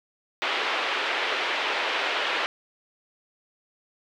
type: band-pass noise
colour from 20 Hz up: white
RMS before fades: -27 dBFS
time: 0.42-2.46 s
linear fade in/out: 0 ms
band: 370 to 3200 Hz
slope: 24 dB/octave
effects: none